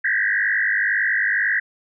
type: tone with frequency modulation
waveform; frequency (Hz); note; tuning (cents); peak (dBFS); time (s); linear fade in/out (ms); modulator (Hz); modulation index
sine; 1766; A6; +6; -17; 0.04-1.6; 10; 51; 4
effects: none